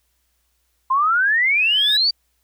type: exponential sweep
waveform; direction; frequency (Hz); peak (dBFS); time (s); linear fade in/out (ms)
sine; up; 1025 to 4699; -14; 0.9-2.11; 10
type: tone with exponential growth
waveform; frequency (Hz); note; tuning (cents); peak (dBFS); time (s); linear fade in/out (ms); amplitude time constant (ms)
square; 1700; G#6; +40; -23; 1.41-1.97; 5; 120
effects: added 60 Hz sine -68 dBFS peak until 2.43 s + white hiss -68 dBFS RMS until 2.43 s